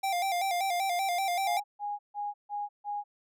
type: tone with vibrato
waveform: square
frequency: 740 Hz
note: F#5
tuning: in tune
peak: -28 dBFS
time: 0.03-1.6 s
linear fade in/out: 10 ms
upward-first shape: square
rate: 5.2 Hz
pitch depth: 88 cents each way
type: tone bursts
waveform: sine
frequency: 823 Hz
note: G#5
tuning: 16 cents flat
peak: -31 dBFS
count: 5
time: 1.44-3.04 s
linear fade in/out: 50 ms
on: 200 ms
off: 150 ms
effects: none